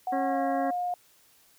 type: tone with pitch glide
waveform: sine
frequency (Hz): 740 to 714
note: F#5 to F5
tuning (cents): 0 to +38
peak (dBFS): -27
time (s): 0.07-0.94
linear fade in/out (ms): 2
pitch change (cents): -62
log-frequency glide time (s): 0.25-0.39
type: harmonic tone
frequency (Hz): 272.9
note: C#4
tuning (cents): -27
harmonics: 1 / 2 / 3 / 4 / 5 / 6 / 7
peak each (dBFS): -30 / -32 / -43 / -39 / -46 / -42 / -45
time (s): 0.12-0.71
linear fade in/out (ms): 10
effects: white hiss -61 dBFS RMS until 1.58 s